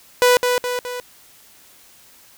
sawtooth tone with echo, 493.9 Hz, B4, in tune, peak -7 dBFS, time 0.22-0.37 s, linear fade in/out 0 ms, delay 210 ms, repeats 3, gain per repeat -5 dB, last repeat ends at 1 s, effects white hiss -49 dBFS RMS until 2.37 s

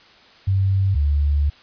sine tone pair in turn, 96.7 / 72.41 Hz, G2 / D2, -23 / -24 cents, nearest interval perfect fourth, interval 501 cents, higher first, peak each -15 dBFS, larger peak neither, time 0.47-0.95 / 0.95-1.5 s, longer second, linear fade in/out 10 ms, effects white hiss -49 dBFS RMS until 1.62 s + resampled to 11025 Hz

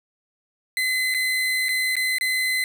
35% pulse tone with dropouts, 2036 Hz, C7, 48 cents flat, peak -19 dBFS, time 0.77-2.64 s, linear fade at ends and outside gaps 1 ms, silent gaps 1.141-1.146 / 1.685-1.69 / 1.955-1.966 / 2.184-2.21 s, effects 9-bit

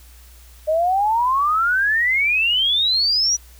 sine exponential sweep, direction up, 607 to 5920 Hz, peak -15 dBFS, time 0.67-3.37 s, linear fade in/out 20 ms, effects added 60 Hz sine -43 dBFS peak until 3.59 s + white hiss -50 dBFS RMS until 3.59 s

